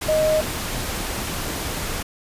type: tone in noise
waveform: sine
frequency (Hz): 622.3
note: D#5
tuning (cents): 0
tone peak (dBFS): -16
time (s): 0.08-0.41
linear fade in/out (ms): 10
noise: pink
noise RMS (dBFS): -27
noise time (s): 0.01-2.03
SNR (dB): +8
effects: resampled to 32000 Hz